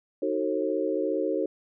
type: chord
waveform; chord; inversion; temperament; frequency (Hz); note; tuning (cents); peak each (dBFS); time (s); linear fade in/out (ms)
sine; D# diminished seventh; none; just; 311.1 / 373.4 / 448 / 537.6; D#4 / F#4 / A4 / C5; 0 / +16 / +31 / +47; -30; 0.22-1.46; 5
effects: none